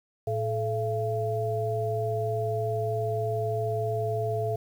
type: tone cluster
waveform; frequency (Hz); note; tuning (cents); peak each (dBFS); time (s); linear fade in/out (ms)
sine; 112.9 / 433.5 / 678; A2 / A4 / E5; +45 / -26 / +49; -30; 0.27-4.56; 5
effects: 9-bit